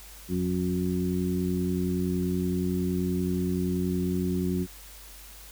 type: harmonic tone with a mistuned harmonic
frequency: 90.6 Hz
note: F#2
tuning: 36 cents flat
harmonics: 1 / 2 / 3 / 4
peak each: -33 / -27 / -32 / -32 dBFS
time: 0.28-4.67 s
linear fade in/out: 50 ms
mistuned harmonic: 1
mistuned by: -65 cents
effects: added 50 Hz sine -48 dBFS peak until 5.51 s + white hiss -48 dBFS RMS until 5.51 s